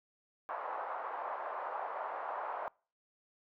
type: band-pass noise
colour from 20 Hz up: white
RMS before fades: -40 dBFS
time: 0.49-2.68 s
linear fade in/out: 0 ms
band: 610 to 1100 Hz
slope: 24 dB/octave
effects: noise-tail reverb RT60 0.4 s tail -26 dB re dry